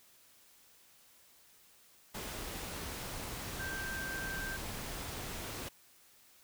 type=tone in noise; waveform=sine; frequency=1568 Hz; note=G6; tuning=in tune; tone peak=-39 dBFS; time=3.59-4.57 s; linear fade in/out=10 ms; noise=pink; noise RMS=-42 dBFS; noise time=2.14-5.69 s; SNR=0 dB; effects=white hiss -63 dBFS RMS until 6.43 s